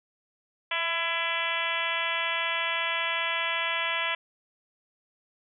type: harmonic tone with a mistuned harmonic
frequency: 334.7 Hz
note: E4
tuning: 26 cents sharp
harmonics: 2 / 3 / 4 / 5 / 6 / 7 / 8 / 9 / 10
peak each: -38 / -34 / -37 / -35 / -33 / -33 / -35 / -36 / -36 dBFS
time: 0.71-4.15 s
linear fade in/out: 5 ms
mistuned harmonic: 2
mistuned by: -25 cents
effects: none